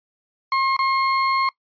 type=tone with dropouts; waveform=35% pulse; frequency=1072 Hz; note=C6; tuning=42 cents sharp; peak=-16 dBFS; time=0.52-1.49 s; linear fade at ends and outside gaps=2 ms; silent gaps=0.766-0.79 s; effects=noise-tail reverb RT60 0.1 s tail -22 dB re dry + resampled to 11025 Hz